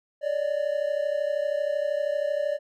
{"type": "tone pair together", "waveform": "triangle", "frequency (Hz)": [570.2, 603], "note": ["C#5", "D5"], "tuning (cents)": [49, 46], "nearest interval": "minor second", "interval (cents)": 97, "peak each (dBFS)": -25, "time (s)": [0.21, 2.59], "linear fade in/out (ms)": 50, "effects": []}